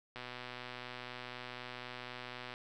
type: click train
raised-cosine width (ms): 0.3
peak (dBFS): -28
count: 296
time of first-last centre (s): 0.16-2.539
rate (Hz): 124
effects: none